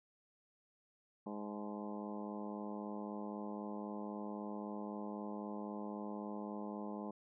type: harmonic tone with a mistuned harmonic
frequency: 103.83 Hz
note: G#2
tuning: in tune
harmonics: 2 / 3 / 4 / 5 / 6 / 7 / 8 / 9 / 10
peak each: -44 / -49 / -51 / -52 / -53 / -56 / -52 / -58 / -55 dBFS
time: 1.26-7.11 s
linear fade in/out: 5 ms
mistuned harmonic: 8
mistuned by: +40 cents
effects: none